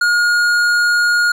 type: tone with tanh clipping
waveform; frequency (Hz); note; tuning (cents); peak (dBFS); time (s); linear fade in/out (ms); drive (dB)
triangle; 1431; F6; +42; -13; 0.01-1.32; 5; 16
effects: none